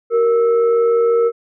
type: tone with frequency modulation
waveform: sine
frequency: 466.2 Hz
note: A#4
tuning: in tune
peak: -11 dBFS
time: 0.1-1.32 s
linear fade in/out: 50 ms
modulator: 846 Hz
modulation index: 0.38
effects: none